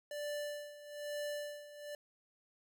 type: tone with tremolo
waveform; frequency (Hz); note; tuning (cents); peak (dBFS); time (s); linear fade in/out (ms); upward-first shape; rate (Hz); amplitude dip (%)
square; 587.3; D5; 0; -38; 0.11-1.95; 2; sine; 1.1; 80
effects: none